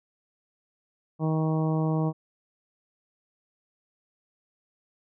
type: harmonic tone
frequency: 157.9 Hz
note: D#3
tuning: 26 cents sharp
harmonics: 1 / 2 / 3 / 4 / 5 / 6 / 7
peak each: -24 / -30 / -34 / -36 / -38 / -40 / -41 dBFS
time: 1.19-2.13 s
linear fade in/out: 50 ms
effects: none